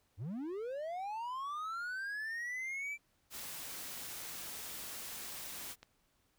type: linear sweep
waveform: triangle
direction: up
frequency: 82.41 to 2349 Hz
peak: -36 dBFS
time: 0.17-2.98 s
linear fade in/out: 50 ms
type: noise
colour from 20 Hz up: white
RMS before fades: -45 dBFS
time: 3.3-5.76 s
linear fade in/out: 50 ms
type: click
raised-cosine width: 0.2 ms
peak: -34 dBFS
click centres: 5.83 s
effects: pink hiss -75 dBFS RMS until 6.38 s